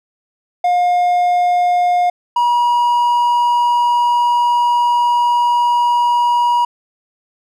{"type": "tone pair in turn", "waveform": "triangle", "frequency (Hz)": [712, 960.9], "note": ["F5", "B5"], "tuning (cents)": [33, -48], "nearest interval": "perfect fourth", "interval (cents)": 519, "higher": "second", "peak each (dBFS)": -9, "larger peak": "neither", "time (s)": [[0.64, 2.1], [2.36, 6.65]], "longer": "second", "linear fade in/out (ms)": 5, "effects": []}